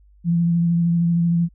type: tone with vibrato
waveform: sine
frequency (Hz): 170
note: F3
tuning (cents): -46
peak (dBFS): -15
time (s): 0.24-1.49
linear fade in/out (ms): 50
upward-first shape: sine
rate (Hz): 13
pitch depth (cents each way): 19
effects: added 50 Hz sine -49 dBFS peak until 1.54 s